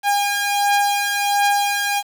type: beating tone pair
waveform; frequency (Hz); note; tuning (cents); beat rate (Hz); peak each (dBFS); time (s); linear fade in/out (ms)
sawtooth; 811 / 812.4; G#5 / G#5; -41 / -38; 1.4; -14 / -18; 0.03-2.03; 50
effects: 7-bit